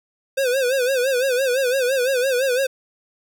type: tone with vibrato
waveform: square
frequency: 516 Hz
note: C5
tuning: 24 cents flat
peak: -18 dBFS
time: 0.37-2.67 s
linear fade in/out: 10 ms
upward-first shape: sine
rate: 5.9 Hz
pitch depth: 110 cents each way
effects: none